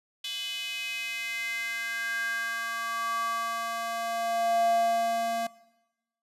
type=tone with high-pass filter sweep; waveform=square; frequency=230 Hz; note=A#3; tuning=23 cents flat; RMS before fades=-30 dBFS; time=0.24-5.47 s; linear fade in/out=5 ms; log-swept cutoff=3200 to 520 Hz; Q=5.4; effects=noise-tail reverb RT60 1.0 s tail -20 dB re dry + resampled to 32000 Hz